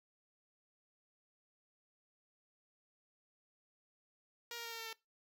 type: tone with pitch steps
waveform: 5% pulse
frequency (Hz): 472.1 / 467.2 / 462.4 / 457.6 / 452.9 / 448.2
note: A#4 / A#4 / A#4 / A#4 / A#4 / A4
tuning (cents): +22 / +4 / -14 / -32 / -50 / +32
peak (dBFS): -32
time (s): 4.51-4.93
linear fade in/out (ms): 2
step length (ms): 70
effects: noise-tail reverb RT60 0.2 s tail -20 dB re dry